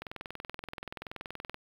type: click train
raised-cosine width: 0.3 ms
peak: -22 dBFS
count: 33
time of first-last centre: 0.02-1.544 s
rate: 21 Hz
effects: low-pass 4000 Hz 12 dB/octave + 8-bit